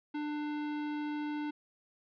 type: tone with hard clipping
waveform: sine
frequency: 297.7 Hz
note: D4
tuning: 24 cents sharp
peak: -36 dBFS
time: 0.14-1.51 s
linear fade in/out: 10 ms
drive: 17 dB
effects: resampled to 11025 Hz